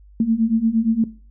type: beating tone pair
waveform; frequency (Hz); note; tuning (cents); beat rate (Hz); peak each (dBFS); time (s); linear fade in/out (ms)
sine; 220 / 228.6; A3 / A#3; 0 / -34; 8.6; -21 / -16; 0.2-1.04; 2
effects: noise-tail reverb RT60 0.4 s tail -18 dB re dry + added 50 Hz sine -44 dBFS peak until 1.3 s